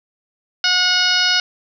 harmonic tone with a mistuned harmonic, 727 Hz, F#5, 31 cents flat, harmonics 1 / 2 / 3 / 4 / 5 / 6 / 7 / 8, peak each -29 / -19 / -25 / -20 / -23 / -22 / -19 / -30 dBFS, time 0.64-1.4 s, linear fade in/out 2 ms, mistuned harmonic 5, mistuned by +36 cents, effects none

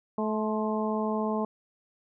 harmonic tone with a mistuned harmonic, 216.5 Hz, A3, 28 cents flat, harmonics 1 / 2 / 3 / 4 / 5, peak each -29 / -32 / -34 / -35 / -36 dBFS, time 0.18-1.45 s, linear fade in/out 2 ms, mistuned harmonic 5, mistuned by -42 cents, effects none

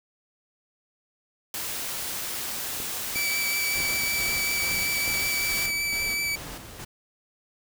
white noise, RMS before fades -32 dBFS, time 1.54-5.66 s, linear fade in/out 2 ms
clicks, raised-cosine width 2 ms, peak -25 dBFS, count 7, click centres 2.802 / 3.159 / 3.804 / 4.035 / 4.715 / 4.745 / 5.078 s
sawtooth tone with vibrato, 2305 Hz, D7, 33 cents flat, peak -22 dBFS, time 3.15-6.36 s, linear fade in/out 10 ms, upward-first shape sine, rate 5.3 Hz, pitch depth 11 cents each way
pink noise with tremolo, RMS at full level -38 dBFS, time 3.75-6.85 s, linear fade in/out 10 ms, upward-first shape square, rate 2.3 Hz, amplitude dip 45%
effects none

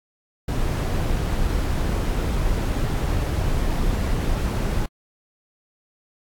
brown noise, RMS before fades -22 dBFS, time 0.48-4.86 s, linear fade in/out 5 ms, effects AAC 64 kbps

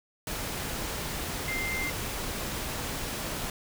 sine tone in noise, 2093 Hz, C7, in tune, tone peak -31 dBFS, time 1.48-1.9 s, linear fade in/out 2 ms, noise pink, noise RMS -34 dBFS, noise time 0.27-3.5 s, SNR 0 dB, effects none

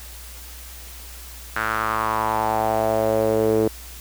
sawtooth tone with band-pass filter sweep, 110 Hz, A2, in tune, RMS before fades -21 dBFS, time 1.56-3.68 s, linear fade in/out 5 ms, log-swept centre 1500 to 400 Hz, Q 4, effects added 60 Hz sine -39 dBFS peak until 4 s + white hiss -41 dBFS RMS until 4 s

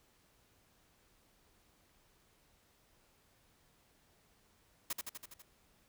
white noise with echo, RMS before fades -37 dBFS, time 4.9-4.93 s, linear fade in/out 5 ms, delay 82 ms, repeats 6, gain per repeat -3 dB, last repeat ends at 5.422 s, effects pink hiss -70 dBFS RMS until 5.88 s

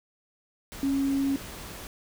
sine tone in noise, 274.6 Hz, C#4, 16 cents flat, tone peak -23 dBFS, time 0.83-1.36 s, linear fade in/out 0 ms, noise pink, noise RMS -41 dBFS, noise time 0.72-1.87 s, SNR +15 dB, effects none

